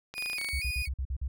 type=clicks; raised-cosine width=0.2 ms; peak=-23 dBFS; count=10; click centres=0.14 / 0.181 / 0.224 / 0.26 / 0.299 / 0.332 / 0.384 / 0.414 / 0.446 / 0.488 s
type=tone with vibrato; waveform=35% pulse; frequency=2349 Hz; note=D7; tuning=in tune; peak=-30 dBFS; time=0.14-0.89 s; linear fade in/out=50 ms; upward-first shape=square; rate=2.1 Hz; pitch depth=88 cents each way
type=tone bursts; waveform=sine; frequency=65.6 Hz; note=C2; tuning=5 cents sharp; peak=-29 dBFS; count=7; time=0.53-1.28 s; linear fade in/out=5 ms; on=66 ms; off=48 ms
effects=none